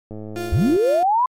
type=click train; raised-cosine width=2 ms; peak=-21 dBFS; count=71; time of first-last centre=0.11-0.764 s; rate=107 Hz
type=tone with tremolo; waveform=35% pulse; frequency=349.2 Hz; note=F4; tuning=in tune; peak=-23 dBFS; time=0.36-1.03 s; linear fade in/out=0 ms; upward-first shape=sine; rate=4.1 Hz; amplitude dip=45%
type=linear sweep; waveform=sine; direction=up; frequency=58.27 to 1031 Hz; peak=-14 dBFS; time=0.52-1.26 s; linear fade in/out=5 ms
effects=MP3 64 kbps